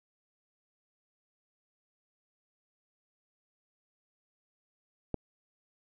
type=click; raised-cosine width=2 ms; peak=-18 dBFS; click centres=5.143 s; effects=none